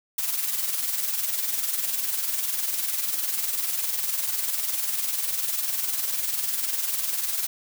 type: noise with tremolo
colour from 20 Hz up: blue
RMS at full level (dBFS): -24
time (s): 0.18-7.47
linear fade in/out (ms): 5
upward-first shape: triangle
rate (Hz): 20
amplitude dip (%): 65
effects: none